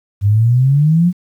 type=exponential sweep; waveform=sine; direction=up; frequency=98 to 183 Hz; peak=-8 dBFS; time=0.21-1.13 s; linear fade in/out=50 ms; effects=8-bit